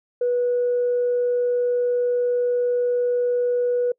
sine tone, 488.6 Hz, B4, 19 cents flat, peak -17 dBFS, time 0.21-3.92 s, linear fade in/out 5 ms, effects noise-tail reverb RT60 0.1 s tail -26 dB re dry + tanh soft clip ceiling -14 dBFS

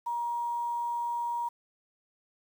sine tone with quantisation, 948 Hz, A#5, 29 cents sharp, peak -29 dBFS, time 0.06-1.49 s, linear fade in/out 10 ms, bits 9, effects none

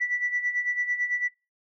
sine tone with tremolo, 1964 Hz, B6, 10 cents flat, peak -21 dBFS, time 0-1.29 s, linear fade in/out 20 ms, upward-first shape sine, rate 9 Hz, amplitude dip 70%, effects noise-tail reverb RT60 0.3 s tail -22 dB re dry + tanh soft clip ceiling -17 dBFS

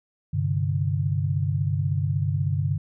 sine chord, G suspended fourth, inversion none, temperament just, 98 / 130.67 / 147 Hz, G2 / C3 / D3, 0 / -2 / +2 cents, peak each -25 / -28 / -25 dBFS, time 0.33-2.78 s, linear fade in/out 10 ms, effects none

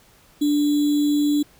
sine tone with sample-and-hold, 293.3 Hz, D4, 2 cents flat, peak -16 dBFS, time 0.41-1.43 s, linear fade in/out 10 ms, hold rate 3675 Hz, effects pink hiss -54 dBFS RMS until 1.59 s

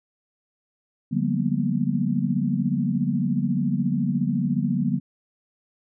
sine tone cluster, 144.8 / 179.2 / 195.9 / 230.1 / 244.2 Hz, D3 / F3 / G3 / A#3 / B3, -24 / +45 / -1 / -22 / -19 cents, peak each -27 dBFS, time 1.11-5 s, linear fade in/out 20 ms, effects none

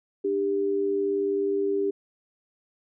sine tone pair together, 298.3 / 397.3 Hz, D4 / G4, +27 / +23 cents, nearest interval perfect fourth, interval 496 cents, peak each -31 / -23 dBFS, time 0.24-1.91 s, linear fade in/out 10 ms, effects none

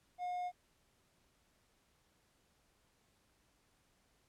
triangle tone, 718 Hz, F5, 48 cents sharp, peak -35 dBFS, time 0.18-0.52 s, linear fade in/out 50 ms, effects pink hiss -74 dBFS RMS until 4.28 s + low-pass 12000 Hz 12 dB/octave

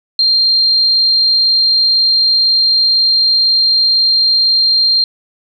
sine tone, 4186 Hz, C8, in tune, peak -8 dBFS, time 0.19-5.04 s, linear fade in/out 2 ms, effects none

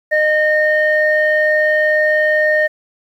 sine tone pair together, 613 / 1836.9 Hz, D#5 / A#6, -26 / -26 cents, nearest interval octave + perfect fifth, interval 1900 cents, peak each -13 dBFS, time 0.11-2.68 s, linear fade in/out 20 ms, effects tanh soft clip ceiling -4 dBFS + 8-bit

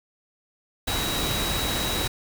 sine tone in noise, 3861 Hz, B7, 40 cents flat, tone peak -30 dBFS, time 0.87-2.08 s, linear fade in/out 10 ms, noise pink, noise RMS -27 dBFS, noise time 0.87-2.08 s, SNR -6 dB, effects none

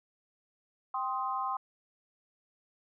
sine chord, C minor, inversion second, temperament just, 784.9 / 1046.5 / 1255.8 Hz, G5 / C6 / Eb6, +2 / 0 / +16 cents, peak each -36 / -33 / -37 dBFS, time 0.94-1.57 s, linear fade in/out 5 ms, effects none

